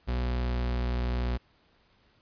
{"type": "tone with pitch glide", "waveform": "40% pulse", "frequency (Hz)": [61.4, 60.87], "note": ["B1", "B1"], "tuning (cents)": [-9, -24], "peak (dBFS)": -26, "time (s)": [0.07, 1.38], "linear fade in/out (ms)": 20, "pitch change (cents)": -15, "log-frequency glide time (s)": [0.29, 0.57], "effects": ["pink hiss -65 dBFS RMS until 2.21 s", "resampled to 11025 Hz"]}